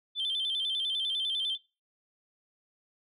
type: tone with vibrato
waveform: sine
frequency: 3322 Hz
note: G#7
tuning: in tune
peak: -27 dBFS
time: 0.15-1.58 s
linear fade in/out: 50 ms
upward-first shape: square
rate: 10 Hz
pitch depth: 94 cents each way
effects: noise-tail reverb RT60 0.3 s tail -21 dB re dry + tanh soft clip ceiling -25 dBFS